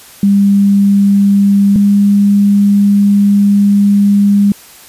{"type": "tone pair in turn", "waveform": "sine", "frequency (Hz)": [199.8, 202], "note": ["G3", "G#3"], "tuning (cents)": [33, -48], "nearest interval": "unison", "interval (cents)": 19, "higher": "second", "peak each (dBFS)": -5, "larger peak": "neither", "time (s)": [[0.23, 1.76], [1.76, 4.52]], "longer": "second", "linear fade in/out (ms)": 2, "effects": ["white hiss -37 dBFS RMS until 4.88 s", "resampled to 32000 Hz"]}